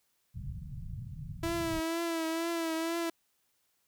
white low-pass noise, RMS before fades -41 dBFS, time 0.34-1.81 s, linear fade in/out 20 ms, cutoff 170 Hz, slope 48 dB/octave
sawtooth tone with vibrato, 330 Hz, E4, 2 cents sharp, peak -27 dBFS, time 1.43-3.1 s, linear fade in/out 5 ms, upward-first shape triangle, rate 2.1 Hz, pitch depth 51 cents each way
effects white hiss -75 dBFS RMS until 3.87 s

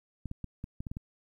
clicks, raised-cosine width 5 ms, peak -25 dBFS, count 8, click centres 0.257 / 0.314 / 0.443 / 0.641 / 0.805 / 0.868 / 0.915 / 0.969 s, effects 11-bit

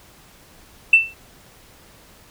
sine tone with exponential decay, 2671 Hz, E7, 22 cents sharp, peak -4 dBFS, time 0.93-1.14 s, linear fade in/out 5 ms, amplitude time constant 44 ms, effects tanh soft clip ceiling 0 dBFS + pink hiss -49 dBFS RMS until 2.3 s

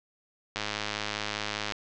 click train, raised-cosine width 0.2 ms, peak -13 dBFS, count 123, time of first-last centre 0.56-1.722 s, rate 105 Hz, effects low-pass 6000 Hz 12 dB/octave

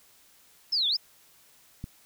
sine exponential two-way sweep, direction down then up, 5380 to 3322 to 5380 Hz, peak -23 dBFS, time 0.72-0.97 s, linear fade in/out 10 ms, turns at 0.88 s
click, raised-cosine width 5 ms, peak -23 dBFS, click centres 1.841 s
effects white hiss -59 dBFS RMS until 2.05 s

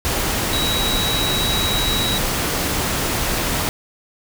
sine tone in noise, 3866 Hz, B7, 38 cents flat, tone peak -21 dBFS, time 0.53-2.18 s, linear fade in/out 0 ms, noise pink, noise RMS -21 dBFS, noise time 0.05-3.69 s, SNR -3 dB, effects none

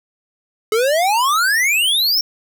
square exponential sweep, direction up, 420.3 to 5588 Hz, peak -14 dBFS, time 0.72-2.21 s, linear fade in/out 2 ms, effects none

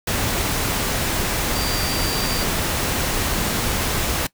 sine tone in noise, 4699 Hz, D8, in tune, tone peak -28 dBFS, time 1.55-2.44 s, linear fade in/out 5 ms, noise pink, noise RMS -22 dBFS, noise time 0.07-4.27 s, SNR -9 dB, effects noise-tail reverb RT60 0.1 s tail -20 dB re dry

